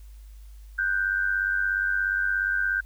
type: tone pair together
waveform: sine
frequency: 1471 / 1568 Hz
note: F#6 / G6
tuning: -11 / 0 cents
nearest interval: minor second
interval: 111 cents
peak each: -27 / -24 dBFS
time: 0.78-2.81 s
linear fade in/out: 10 ms
effects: added 51 Hz sine -42 dBFS peak until 2.85 s + white hiss -62 dBFS RMS until 2.85 s